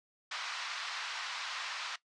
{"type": "band-pass noise", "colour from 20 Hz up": "pink", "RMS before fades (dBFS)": -40, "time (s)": [0.31, 1.96], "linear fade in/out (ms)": 5, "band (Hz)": [1000, 5300], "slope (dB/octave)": 24, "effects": ["noise-tail reverb RT60 0.1 s tail -17 dB re dry", "resampled to 22050 Hz"]}